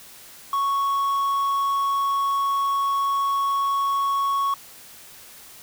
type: tone with quantisation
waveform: triangle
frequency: 1108.7 Hz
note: C#6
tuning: in tune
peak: -18 dBFS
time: 0.53-4.54 s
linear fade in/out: 2 ms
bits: 8
effects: white hiss -45 dBFS RMS until 5.62 s